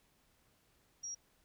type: tone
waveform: sine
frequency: 5670 Hz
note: F8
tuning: 25 cents sharp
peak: -40 dBFS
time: 1.03-1.15 s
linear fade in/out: 10 ms
effects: pink hiss -72 dBFS RMS until 1.44 s